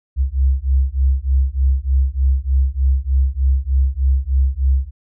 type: beating tone pair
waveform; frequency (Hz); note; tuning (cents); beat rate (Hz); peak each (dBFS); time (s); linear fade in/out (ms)
sine; 65.1 / 68.4; C2 / C#2; -8 / -23; 3.3; -16; 0.16-4.91; 50
effects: none